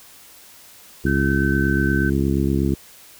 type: harmonic tone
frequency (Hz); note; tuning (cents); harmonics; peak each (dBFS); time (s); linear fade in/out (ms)
68.4; C#2; -23; 1 / 2 / 3 / 4 / 5 / 6; -23 / -23 / -23 / -24 / -24 / -31; 1.04-2.75; 10
type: tone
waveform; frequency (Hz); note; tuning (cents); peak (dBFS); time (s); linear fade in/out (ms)
sine; 1535; G6; -37; -23; 1.06-2.1; 10
effects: white hiss -46 dBFS RMS until 3.19 s